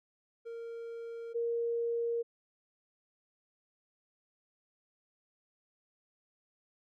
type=tone pair in turn; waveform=triangle / sine; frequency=463.2 / 467.5 Hz; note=A#4 / A#4; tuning=-11 / +5 cents; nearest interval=unison; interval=16 cents; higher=second; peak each=-38 / -30 dBFS; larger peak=second; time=0.45-1.34 / 1.34-2.23 s; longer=neither; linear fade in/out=20 ms; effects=none